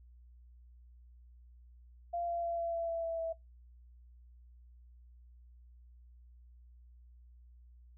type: tone with pitch steps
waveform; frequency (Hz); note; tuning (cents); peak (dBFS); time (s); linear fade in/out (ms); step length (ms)
sine; 690 / 685.2 / 680.5 / 675.8 / 671.1 / 666.5 / 661.9 / 657.3; F5 / F5 / F5 / E5 / E5 / E5 / E5 / E5; -21 / -33 / -45 / +43 / +31 / +19 / +7 / -5; -33; 2.13-3.33; 10; 150
effects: noise-tail reverb RT60 0.2 s tail -24 dB re dry + added 60 Hz sine -55 dBFS peak until 7.97 s